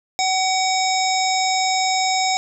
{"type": "harmonic tone", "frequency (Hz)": 755, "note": "F#5", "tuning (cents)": 35, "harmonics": [1, 3, 5, 7, 9, 10], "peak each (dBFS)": [-19, -25, -27, -25, -29, -30], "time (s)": [0.19, 2.37], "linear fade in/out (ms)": 0, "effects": []}